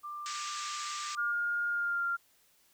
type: tone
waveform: sine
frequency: 1187 Hz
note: D6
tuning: 18 cents sharp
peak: -38 dBFS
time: 0.03-1.33 s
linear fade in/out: 20 ms
type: band-pass noise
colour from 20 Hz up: white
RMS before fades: -41 dBFS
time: 0.26-1.15 s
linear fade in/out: 0 ms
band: 1400 to 7900 Hz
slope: 96 dB/octave
type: tone with pitch glide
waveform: sine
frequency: 1418 to 1389.6 Hz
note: F6 to F6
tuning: +26 to -9 cents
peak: -29 dBFS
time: 1.17-2.17 s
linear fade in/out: 20 ms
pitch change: -35 cents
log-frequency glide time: 1.69-2.06 s
effects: white hiss -67 dBFS RMS until 2.73 s